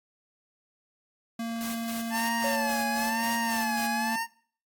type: tone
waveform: square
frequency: 229.8 Hz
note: A#3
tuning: 25 cents flat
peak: -31 dBFS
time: 1.39-4.16 s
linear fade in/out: 5 ms
type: noise with tremolo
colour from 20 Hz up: white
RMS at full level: -39 dBFS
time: 1.61-3.87 s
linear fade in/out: 0 ms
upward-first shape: square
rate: 3.7 Hz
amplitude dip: 60%
type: tone with vibrato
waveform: 25% pulse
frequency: 880 Hz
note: A5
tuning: in tune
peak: -24 dBFS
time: 2.1-4.27 s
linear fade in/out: 50 ms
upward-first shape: sine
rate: 1 Hz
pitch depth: 100 cents each way
type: tone with exponential decay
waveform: triangle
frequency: 559 Hz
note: C#5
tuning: 14 cents sharp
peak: -26 dBFS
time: 2.44-4.1 s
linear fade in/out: 2 ms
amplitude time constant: 360 ms
effects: noise-tail reverb RT60 0.5 s tail -22 dB re dry + AAC 64 kbps